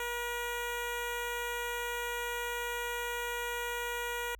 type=tone with notch filter; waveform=10% pulse; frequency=479.2 Hz; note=A#4; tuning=48 cents sharp; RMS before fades=-36 dBFS; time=0-4.35 s; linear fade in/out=2 ms; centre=4800 Hz; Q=1.5; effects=added 51 Hz sine -51 dBFS peak until 4.39 s